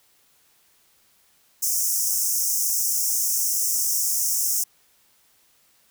pink high-pass noise, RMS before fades -23 dBFS, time 1.62-4.64 s, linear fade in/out 10 ms, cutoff 5400 Hz, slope 96 dB/octave, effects white hiss -61 dBFS RMS until 5.9 s

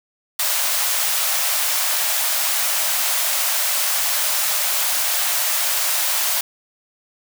white high-pass noise, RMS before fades -20 dBFS, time 0.39-6.41 s, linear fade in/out 5 ms, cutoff 550 Hz, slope 96 dB/octave, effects none

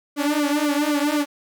sawtooth tone with flanger, 293.7 Hz, D4, in tune, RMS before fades -21 dBFS, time 0.16-1.26 s, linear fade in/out 50 ms, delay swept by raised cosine 1.1 to 5.1 ms, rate 3.9 Hz, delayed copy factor -0.95, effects none

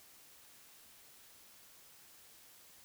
silence, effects white hiss -60 dBFS RMS until 2.84 s

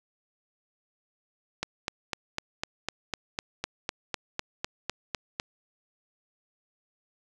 click train, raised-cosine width 0.2 ms, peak -12 dBFS, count 16, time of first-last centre 1.63-5.399 s, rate 3.98 Hz, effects none

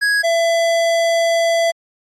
square tone pair in turn, 1661 / 669.5 Hz, G#6 / E5, 0 / +27 cents, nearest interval octave + major third, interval 1573 cents, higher first, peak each -14 dBFS, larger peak neither, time 0.01-0.23 / 0.23-1.72 s, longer second, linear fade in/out 20 ms, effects low-pass 8000 Hz 12 dB/octave + AAC 64 kbps

